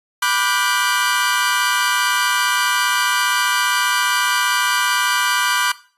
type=chord; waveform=sawtooth; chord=G major seventh; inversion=first; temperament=equal with one note detuned; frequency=987.8 / 1174.7 / 1452.9 / 1568 Hz; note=B5 / D6 / F#6 / G6; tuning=0 / 0 / -32 / 0 cents; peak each=-18 dBFS; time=0.22-5.72 s; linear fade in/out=5 ms; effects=noise-tail reverb RT60 0.4 s tail -17 dB re dry + resampled to 32000 Hz